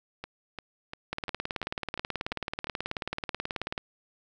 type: two click trains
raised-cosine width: 0.3 ms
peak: -21 / -15 dBFS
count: 8 / 50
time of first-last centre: 0.24-2.671 / 1.13-3.779 s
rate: 2.88 / 18.5 Hz
effects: none